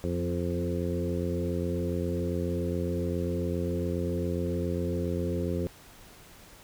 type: harmonic tone with a mistuned harmonic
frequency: 87.31 Hz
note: F2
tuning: in tune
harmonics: 1 / 2 / 3 / 4 / 5 / 6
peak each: -32 / -33 / -36 / -35 / -36 / -37 dBFS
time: 0.04-5.67 s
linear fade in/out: 0 ms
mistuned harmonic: 3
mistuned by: -17 cents
effects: pink hiss -52 dBFS RMS until 6.63 s